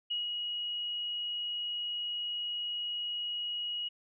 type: tone with ADSR envelope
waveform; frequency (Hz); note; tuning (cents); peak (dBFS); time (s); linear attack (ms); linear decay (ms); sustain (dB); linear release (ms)
sine; 2900; F#7; -35; -30; 0.1-3.89; 13; 150; -3; 15
effects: none